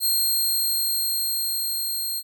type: tone with level ramp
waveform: 10% pulse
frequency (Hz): 4213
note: C8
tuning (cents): +11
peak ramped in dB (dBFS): -12 to -19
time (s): 0-2.23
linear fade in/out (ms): 50
effects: none